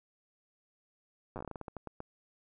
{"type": "slowing click train", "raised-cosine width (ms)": 1, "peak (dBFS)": -27, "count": 15, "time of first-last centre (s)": [1.36, 2.004], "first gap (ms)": 8, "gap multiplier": 1.24, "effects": []}